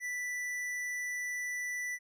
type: tone with tanh clipping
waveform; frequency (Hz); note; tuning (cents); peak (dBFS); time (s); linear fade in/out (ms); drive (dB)
triangle; 1975.5; B6; 0; -36; 0-1.99; 50; 17
effects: none